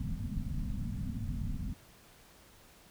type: low-pass noise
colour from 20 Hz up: pink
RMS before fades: -36 dBFS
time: 0-1.74 s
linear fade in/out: 5 ms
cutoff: 260 Hz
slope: 96 dB/octave
effects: pink hiss -59 dBFS RMS until 2.9 s